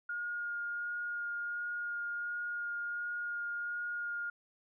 sine tone with vibrato, 1424 Hz, F6, 33 cents sharp, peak -35 dBFS, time 0.09-4.3 s, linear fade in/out 5 ms, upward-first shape sine, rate 1.4 Hz, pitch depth 9 cents each way, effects none

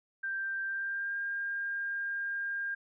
sine tone with pitch glide, 1576 to 1606.3 Hz, G6 to G6, +9 to +42 cents, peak -32 dBFS, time 0.23-2.75 s, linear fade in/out 10 ms, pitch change +33 cents, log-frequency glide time 0.68-1.17 s, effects none

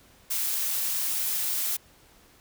blue noise, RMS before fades -28 dBFS, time 0.3-1.77 s, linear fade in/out 10 ms, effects pink hiss -57 dBFS RMS until 2.4 s

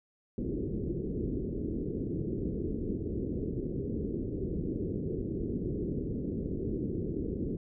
white low-pass noise, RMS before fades -34 dBFS, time 0.38-7.57 s, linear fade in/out 2 ms, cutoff 420 Hz, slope 48 dB/octave, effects none

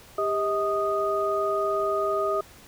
sine tone cluster, 399.3 / 635 / 1240 Hz, G4 / D#5 / D#6, +32 / +35 / -6 cents, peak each -27 dBFS, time 0.18-2.41 s, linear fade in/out 5 ms, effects pink hiss -50 dBFS RMS until 2.67 s

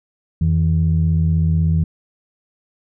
sine tone pair together, 85.2 / 161.39 Hz, F2 / E3, -42 / -36 cents, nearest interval major seventh, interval 1106 cents, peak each -15 dBFS, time 0.41-1.84 s, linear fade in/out 5 ms, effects tanh soft clip ceiling -7 dBFS

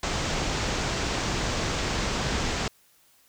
pink low-pass noise, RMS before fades -28 dBFS, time 0.03-2.68 s, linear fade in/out 2 ms, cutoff 7400 Hz, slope 48 dB/octave, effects white hiss -61 dBFS RMS until 3.28 s

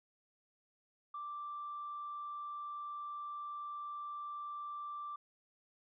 sine tone, 1174.7 Hz, D6, in tune, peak -40 dBFS, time 1.14-5.16 s, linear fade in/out 5 ms, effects tanh soft clip ceiling -36 dBFS

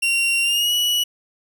40% pulse tone with pitch glide, 2755 to 2936 Hz, F7 to F#7, -24 to -14 cents, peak -16 dBFS, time 0.02-1.04 s, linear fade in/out 10 ms, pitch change +110 cents, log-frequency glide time 0.42-0.74 s, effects none

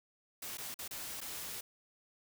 white noise with dropouts, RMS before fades -43 dBFS, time 0.42-1.61 s, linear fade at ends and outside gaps 5 ms, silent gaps 0.573-0.581 / 0.743-0.789 / 0.879-0.909 / 1.206-1.213 s, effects none

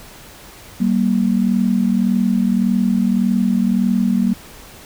sine tone pair together, 192.96 / 234.7 Hz, G3 / A#3, -27 / +12 cents, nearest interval minor third, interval 339 cents, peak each -16 dBFS, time 0.8-4.34 s, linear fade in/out 10 ms, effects pink hiss -40 dBFS RMS until 4.85 s

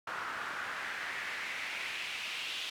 pink noise with band-pass filter sweep, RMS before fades -39 dBFS, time 0.07-2.7 s, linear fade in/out 5 ms, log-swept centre 1300 to 3100 Hz, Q 2.7, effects none

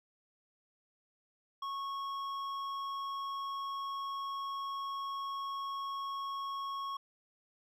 sine tone with hard clipping, 1100 Hz, C#6, 14 cents flat, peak -38 dBFS, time 1.62-6.97 s, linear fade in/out 5 ms, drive 8 dB, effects none

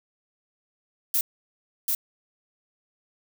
violet noise with echo, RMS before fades -23 dBFS, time 1.14-1.21 s, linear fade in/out 2 ms, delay 740 ms, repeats 1, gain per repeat -2 dB, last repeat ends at 1.95 s, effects none

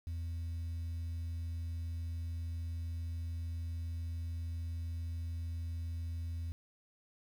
sine tone, 83.5 Hz, E2, 23 cents sharp, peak -34 dBFS, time 0.07-6.52 s, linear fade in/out 0 ms, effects tanh soft clip ceiling -35 dBFS + 10-bit

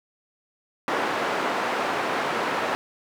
white band-pass noise, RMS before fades -26 dBFS, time 0.88-2.75 s, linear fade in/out 0 ms, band 290 to 1300 Hz, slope 12 dB/octave, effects none

